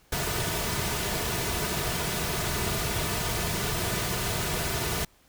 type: noise with comb filter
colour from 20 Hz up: pink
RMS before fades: -29 dBFS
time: 0.12-5.05 s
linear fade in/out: 5 ms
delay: 3.7 ms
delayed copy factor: -0.55
effects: pink hiss -61 dBFS RMS until 5.28 s